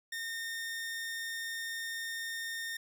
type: tone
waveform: sawtooth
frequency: 1828 Hz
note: A#6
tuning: 34 cents flat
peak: -33 dBFS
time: 0.12-2.77 s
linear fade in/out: 5 ms
effects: none